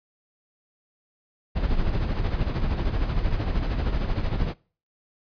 brown noise with tremolo, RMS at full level -22 dBFS, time 1.55-4.54 s, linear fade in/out 20 ms, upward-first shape sine, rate 13 Hz, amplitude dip 55%, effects noise-tail reverb RT60 0.4 s tail -23 dB re dry + resampled to 11025 Hz

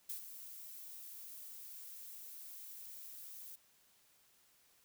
violet noise with ADSR envelope, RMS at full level -41 dBFS, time 0.09-3.56 s, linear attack 8 ms, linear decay 110 ms, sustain -10 dB, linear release 11 ms, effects white hiss -70 dBFS RMS until 4.84 s

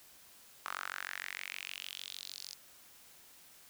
sawtooth tone with high-pass filter sweep, 46.51 Hz, F#1, 10 cents sharp, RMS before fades -44 dBFS, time 0.65-2.54 s, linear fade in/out 0 ms, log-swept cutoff 1200 to 5000 Hz, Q 3.9, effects white hiss -59 dBFS RMS until 3.69 s

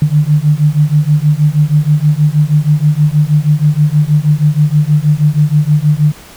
sine beating tone pair, 146.83 / 153.13 Hz, D3 / D#3, 0 / -27 cents, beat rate 6.3 Hz, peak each -10 dBFS, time 0.02-6.12 s, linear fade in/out 2 ms, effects pink hiss -36 dBFS RMS until 6.36 s

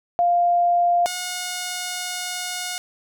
sine / 5% pulse tone pair in turn, 698.5 / 723.1 Hz, F5 / F#5, 0 / -40 cents, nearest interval minor second, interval 60 cents, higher second, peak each -15 dBFS, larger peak neither, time 0.19-1.06 / 1.06-2.78 s, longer second, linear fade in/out 0 ms, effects none

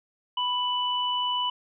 sine tone pair together, 989.5 / 2978 Hz, B5 / F#7, +3 / +11 cents, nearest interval octave + perfect fifth, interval 1908 cents, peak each -27 dBFS, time 0.37-1.5 s, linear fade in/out 5 ms, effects none

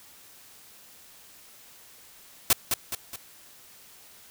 white noise with echo, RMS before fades -19 dBFS, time 2.5-2.53 s, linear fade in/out 2 ms, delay 210 ms, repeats 3, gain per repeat -6 dB, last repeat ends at 3.16 s, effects white hiss -52 dBFS RMS until 4.3 s

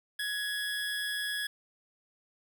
25% pulse tone with amplitude modulation, 1679 Hz, G#6, 18 cents sharp, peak -26 dBFS, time 0.19-1.47 s, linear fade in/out 5 ms, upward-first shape sine, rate 180 Hz, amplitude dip 40%, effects none

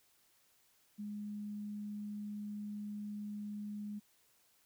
sine tone, 207.7 Hz, G#3, in tune, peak -40 dBFS, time 0.98-4 s, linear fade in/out 20 ms, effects white hiss -71 dBFS RMS until 4.65 s

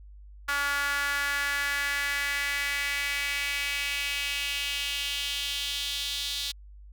sawtooth tone with high-pass filter sweep, 284.1 Hz, C#4, 43 cents sharp, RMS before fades -30 dBFS, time 0.48-6.52 s, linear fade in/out 10 ms, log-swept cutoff 1400 to 3700 Hz, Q 3.4, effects added 50 Hz sine -45 dBFS peak until 6.92 s

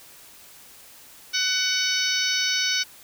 harmonic tone with a mistuned harmonic, 748 Hz, F#5, 19 cents sharp, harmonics 2 / 3 / 4 / 5 / 6 / 7 / 8, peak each -29 / -29 / -29 / -29 / -29 / -29 / -29 dBFS, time 1.33-2.84 s, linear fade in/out 20 ms, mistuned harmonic 7, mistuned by +41 cents, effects white hiss -48 dBFS RMS until 3.03 s

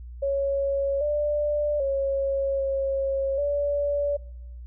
sine tone with pitch steps, 554 / 591 / 548 / 544 / 575 Hz, C#5 / D5 / C#5 / C#5 / D5, -1 / +11 / -20 / -33 / -37 cents, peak -22 dBFS, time 0.22-4.17 s, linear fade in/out 10 ms, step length 790 ms, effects noise-tail reverb RT60 0.8 s tail -23 dB re dry + added 60 Hz sine -37 dBFS peak until 4.66 s

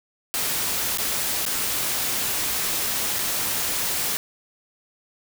white noise with dropouts, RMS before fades -25 dBFS, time 0.34-4.17 s, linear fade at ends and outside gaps 0 ms, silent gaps 0.973-0.984 / 1.453-1.463 / 3.186-3.19 s, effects none

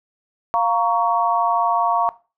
sine chord, Bb minor, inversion second, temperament just, 699.2 / 932.3 / 1118.8 Hz, F5 / Bb5 / Db6, +2 / 0 / +16 cents, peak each -20 dBFS, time 0.54-2.09 s, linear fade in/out 0 ms, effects noise-tail reverb RT60 0.3 s tail -18 dB re dry

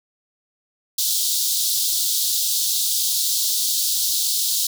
pink high-pass noise, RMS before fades -21 dBFS, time 0.98-4.67 s, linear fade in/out 5 ms, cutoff 3600 Hz, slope 48 dB/octave, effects none

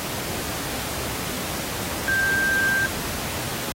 sine tone in noise, 1577 Hz, G6, 10 cents sharp, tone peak -19 dBFS, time 2.08-2.86 s, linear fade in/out 0 ms, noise pink, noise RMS -29 dBFS, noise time 0-3.72 s, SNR +7 dB, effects high-pass 80 Hz 12 dB/octave + AAC 48 kbps

